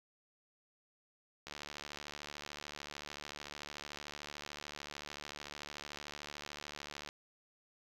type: click train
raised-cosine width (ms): 0.2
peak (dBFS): -27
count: 414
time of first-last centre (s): 1.47-7.089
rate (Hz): 73.5
effects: 9-bit